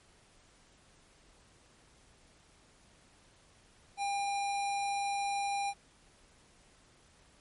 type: tone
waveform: square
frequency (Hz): 802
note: G5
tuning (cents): +39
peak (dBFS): -32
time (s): 3.97-5.74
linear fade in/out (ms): 50
effects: pink hiss -63 dBFS RMS until 7.4 s + MP3 48 kbps